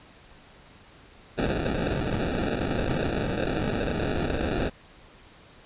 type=noise with sample-and-hold; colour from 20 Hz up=white; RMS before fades=-27 dBFS; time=1.37-4.7 s; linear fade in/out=20 ms; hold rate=1050 Hz; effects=pink hiss -52 dBFS RMS until 5.65 s + resampled to 8000 Hz